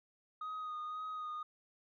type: tone with vibrato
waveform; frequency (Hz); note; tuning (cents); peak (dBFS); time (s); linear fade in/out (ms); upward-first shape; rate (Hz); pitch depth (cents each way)
sine; 1244.5; D#6; 0; -37; 0.41-1.43; 5; sine; 1.9; 23
effects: tanh soft clip ceiling -38 dBFS